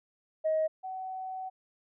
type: tone pair in turn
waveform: sine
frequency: 630 / 753.1 Hz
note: D#5 / F#5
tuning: +21 / +30 cents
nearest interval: minor third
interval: 309 cents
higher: second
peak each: -24 / -35 dBFS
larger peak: first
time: 0.44-0.68 / 0.83-1.5 s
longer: second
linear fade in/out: 20 ms
effects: tanh soft clip ceiling -21 dBFS